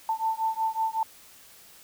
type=beating tone pair; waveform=sine; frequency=887 / 892.4 Hz; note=A5 / A5; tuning=+14 / +24 cents; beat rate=5.4 Hz; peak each=-28 dBFS; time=0.09-1.03 s; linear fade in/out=2 ms; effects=white hiss -52 dBFS RMS until 1.83 s